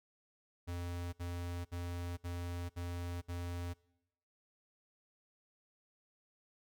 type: tone bursts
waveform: square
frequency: 87.31 Hz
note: F2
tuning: in tune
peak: -39 dBFS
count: 6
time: 0.67-3.74 s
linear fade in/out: 20 ms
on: 460 ms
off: 62 ms
effects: noise-tail reverb RT60 0.9 s tail -24 dB re dry